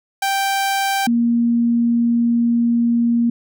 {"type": "tone pair in turn", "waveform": ["sawtooth", "sine"], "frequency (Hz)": [784, 235.2], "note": ["G5", "A#3"], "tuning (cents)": [0, 16], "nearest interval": "octave + major sixth", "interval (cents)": 2084, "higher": "first", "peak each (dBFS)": -13, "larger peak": "neither", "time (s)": [[0.22, 1.07], [1.07, 3.3]], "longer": "second", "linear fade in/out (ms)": 5, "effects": []}